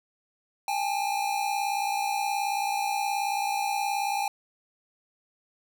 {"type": "tone pair together", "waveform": "square", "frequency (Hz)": [803, 861.7], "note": ["G5", "A5"], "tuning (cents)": [41, -36], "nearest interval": "minor second", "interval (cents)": 123, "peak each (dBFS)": [-28, -32], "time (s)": [0.68, 4.28], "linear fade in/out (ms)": 2, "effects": []}